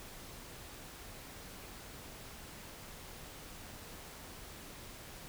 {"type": "silence", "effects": ["pink hiss -50 dBFS RMS until 5.28 s"]}